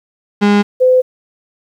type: tone pair in turn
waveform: 35% pulse / sine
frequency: 204.8 / 509.8 Hz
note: G#3 / C5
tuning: -24 / -45 cents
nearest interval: octave + major third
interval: 1579 cents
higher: second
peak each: -6 dBFS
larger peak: neither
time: 0.41-0.63 / 0.8-1.02 s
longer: neither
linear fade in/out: 20 ms
effects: low-pass 4000 Hz 12 dB/octave + 8-bit